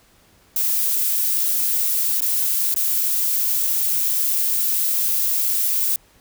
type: noise with dropouts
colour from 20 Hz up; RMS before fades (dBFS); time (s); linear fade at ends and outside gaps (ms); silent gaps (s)
violet; -20; 0.56-5.96; 2; 2.206-2.218 / 2.742-2.761
effects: pink hiss -55 dBFS RMS until 6.2 s